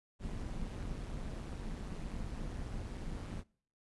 brown noise with amplitude modulation, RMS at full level -38 dBFS, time 0.19-3.44 s, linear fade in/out 50 ms, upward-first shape sine, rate 189 Hz, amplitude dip 70%, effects noise-tail reverb RT60 0.5 s tail -24 dB re dry + resampled to 24000 Hz

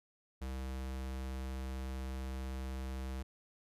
square tone, 65.41 Hz, C2, in tune, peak -39 dBFS, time 0.41-3.23 s, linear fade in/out 10 ms, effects resampled to 32000 Hz

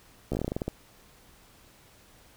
slowing click train, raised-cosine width 2 ms, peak -16 dBFS, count 12, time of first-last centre 0.32-0.68 s, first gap 14 ms, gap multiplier 1.16, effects pink hiss -57 dBFS RMS until 2.36 s

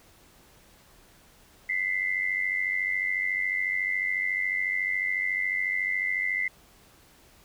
sine tone pair together, 1999 / 2093 Hz, B6 / C7, +20 / 0 cents, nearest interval minor second, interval 80 cents, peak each -28 dBFS, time 1.69-6.48 s, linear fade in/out 5 ms, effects pink hiss -57 dBFS RMS until 7.44 s

